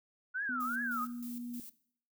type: tone with vibrato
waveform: sine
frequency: 1445 Hz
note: F#6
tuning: 41 cents flat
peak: -33 dBFS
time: 0.34-1.06 s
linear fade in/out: 20 ms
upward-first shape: triangle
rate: 2.6 Hz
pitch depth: 300 cents each way
type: tone with pitch glide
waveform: sine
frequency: 250 to 240.6 Hz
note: B3 to B3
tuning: +21 to -45 cents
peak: -39 dBFS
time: 0.49-1.6 s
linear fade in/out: 2 ms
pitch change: -66 cents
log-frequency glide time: 0.63-0.72 s
type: noise with tremolo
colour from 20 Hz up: violet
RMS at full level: -49 dBFS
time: 0.6-1.7 s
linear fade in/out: 5 ms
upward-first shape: square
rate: 3.2 Hz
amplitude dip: 70%
effects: noise-tail reverb RT60 0.6 s tail -18 dB re dry